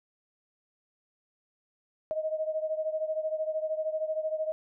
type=beating tone pair; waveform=sine; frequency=624 / 637 Hz; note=D#5 / D#5; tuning=+5 / +41 cents; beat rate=13 Hz; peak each=-30 / -34 dBFS; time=2.11-4.52 s; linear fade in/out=0 ms; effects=none